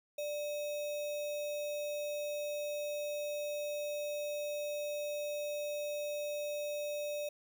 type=tone with sample-and-hold; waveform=sine; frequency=590 Hz; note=D5; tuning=8 cents sharp; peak=-35 dBFS; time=0.18-7.29 s; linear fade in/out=5 ms; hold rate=3150 Hz; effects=none